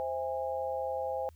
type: chord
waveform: sine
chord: C augmented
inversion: none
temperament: just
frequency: 523.3 / 654.1 / 817.6 Hz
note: C5 / E5 / G#5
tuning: 0 / -14 / -27 cents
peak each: -34 / -38 / -36 dBFS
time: 0-1.29 s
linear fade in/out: 0 ms
effects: added 80 Hz sine -53 dBFS peak until 1.35 s + white hiss -71 dBFS RMS until 1.35 s